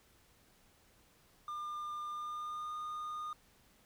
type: tone with pitch glide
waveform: triangle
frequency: 1202 to 1223.7 Hz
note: D6 to D#6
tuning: +40 to -29 cents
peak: -37 dBFS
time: 1.48-3.33 s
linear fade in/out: 2 ms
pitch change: +31 cents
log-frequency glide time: 2.1-2.76 s
effects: pink hiss -67 dBFS RMS until 3.85 s